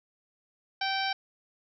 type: harmonic tone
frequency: 776 Hz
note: G5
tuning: 18 cents flat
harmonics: 1 / 2 / 3 / 4 / 5 / 6 / 7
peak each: -31 / -34 / -36 / -37 / -38 / -39 / -39 dBFS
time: 0.81-1.13 s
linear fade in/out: 5 ms
effects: none